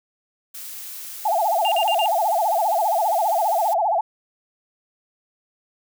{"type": "noise", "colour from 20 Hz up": "blue", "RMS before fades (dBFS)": -35, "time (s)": [0.54, 3.74], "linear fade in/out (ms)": 10}
{"type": "tone with vibrato", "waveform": "sine", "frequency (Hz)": 760, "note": "F#5", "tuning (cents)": 46, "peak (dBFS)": -17, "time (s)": [1.25, 4.01], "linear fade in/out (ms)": 5, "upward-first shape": "sine", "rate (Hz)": 15, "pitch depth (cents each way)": 250}
{"type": "tone bursts", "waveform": "triangle", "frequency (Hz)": 2799, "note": "F7", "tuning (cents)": 3, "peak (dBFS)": -22, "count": 4, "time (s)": [1.65, 2.059], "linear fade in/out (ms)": 0, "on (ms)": 67, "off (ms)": 47}
{"effects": []}